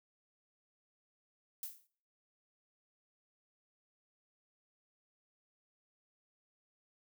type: noise with exponential decay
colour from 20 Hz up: violet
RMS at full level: -39 dBFS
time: 1.63-1.87 s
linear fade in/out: 1 ms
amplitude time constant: 52 ms
effects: noise-tail reverb RT60 0.5 s tail -21 dB re dry